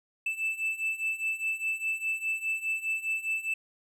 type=beating tone pair; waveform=triangle; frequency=2637 / 2641.9 Hz; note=E7 / E7; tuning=0 / +3 cents; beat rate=4.9 Hz; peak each=-32 / -29 dBFS; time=0.26-3.54 s; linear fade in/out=5 ms; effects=none